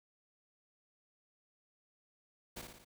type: noise with echo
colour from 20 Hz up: pink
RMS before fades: -45 dBFS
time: 2.56-2.62 s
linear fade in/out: 10 ms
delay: 57 ms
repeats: 4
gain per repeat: -4 dB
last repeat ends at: 2.848 s
effects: none